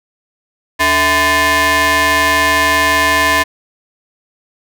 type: ring-modulated tone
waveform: sawtooth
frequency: 366.9 Hz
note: F#4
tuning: 15 cents flat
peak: -3 dBFS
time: 0.79-3.44 s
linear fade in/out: 20 ms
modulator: 1390 Hz
effects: none